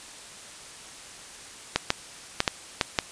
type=clicks; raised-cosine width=0.2 ms; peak=-3 dBFS; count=6; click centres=1.76 / 1.904 / 2.404 / 2.478 / 2.812 / 2.988 s; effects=white hiss -44 dBFS RMS until 3.11 s + resampled to 22050 Hz